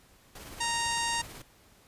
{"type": "noise with tremolo", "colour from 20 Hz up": "pink", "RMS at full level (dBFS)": -44, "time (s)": [0.35, 1.42], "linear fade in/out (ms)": 5, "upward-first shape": "sine", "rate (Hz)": 18, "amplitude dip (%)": 35}
{"type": "harmonic tone", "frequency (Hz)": 930, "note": "A#5", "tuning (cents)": -4, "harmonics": [1, 2, 3, 4, 5, 6, 7, 8, 9, 10], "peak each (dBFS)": [-32, -35, -37, -38, -39, -40, -40, -41, -42, -42], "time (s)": [0.6, 1.22], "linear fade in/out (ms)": 10}
{"effects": ["pink hiss -60 dBFS RMS until 1.87 s", "resampled to 32000 Hz"]}